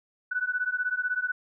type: beating tone pair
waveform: sine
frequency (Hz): 1480 / 1496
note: F#6 / F#6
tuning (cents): 0 / +19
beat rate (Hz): 16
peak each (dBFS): -29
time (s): 0.31-1.32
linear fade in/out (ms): 10
effects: none